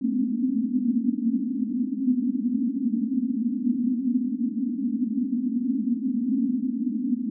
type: band-pass noise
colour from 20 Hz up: white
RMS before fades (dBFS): -25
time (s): 0.01-7.3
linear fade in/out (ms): 5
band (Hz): 220 to 270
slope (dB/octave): 96
effects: none